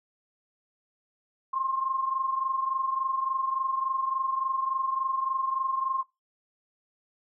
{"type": "tone pair together", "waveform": "sine", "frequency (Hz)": [1058.5, 1082], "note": ["C6", "C#6"], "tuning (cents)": [20, -42], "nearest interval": "unison", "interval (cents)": 38, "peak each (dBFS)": [-27, -33], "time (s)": [1.53, 6.03], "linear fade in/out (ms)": 10, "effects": ["noise-tail reverb RT60 0.2 s tail -17 dB re dry"]}